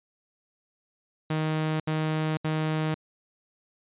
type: tone bursts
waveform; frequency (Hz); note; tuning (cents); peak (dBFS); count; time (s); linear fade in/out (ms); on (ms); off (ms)
sawtooth; 156.3; D#3; +8; -21; 3; 1.3-2.944; 5; 500; 72
effects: resampled to 8000 Hz